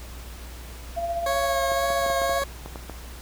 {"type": "tone with tremolo", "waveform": "sine", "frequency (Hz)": 683, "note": "F5", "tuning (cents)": -39, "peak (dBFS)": -23, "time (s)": [0.96, 2.4], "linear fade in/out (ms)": 20, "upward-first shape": "sine", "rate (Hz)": 15, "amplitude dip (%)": 45}
{"type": "tone with vibrato", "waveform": "20% pulse", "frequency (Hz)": 549, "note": "C#5", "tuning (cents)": -17, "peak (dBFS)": -19, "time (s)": [1.26, 2.44], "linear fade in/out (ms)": 5, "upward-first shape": "sine", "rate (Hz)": 1.9, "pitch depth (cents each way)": 17}
{"type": "clicks", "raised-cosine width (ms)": 1, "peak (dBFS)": -21, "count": 10, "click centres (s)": [1.719, 1.904, 2.064, 2.101, 2.218, 2.295, 2.42, 2.66, 2.758, 2.897]}
{"effects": ["added 60 Hz sine -38 dBFS peak until 3.21 s", "pink hiss -44 dBFS RMS until 3.21 s"]}